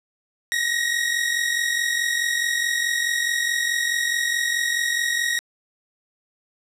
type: tone pair together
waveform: sawtooth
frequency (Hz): 1864.7 / 1909.4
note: A#6 / A#6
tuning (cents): 0 / +41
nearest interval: unison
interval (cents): 41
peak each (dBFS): -20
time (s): 0.52-5.39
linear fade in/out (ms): 0
effects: low-pass 12000 Hz 12 dB/octave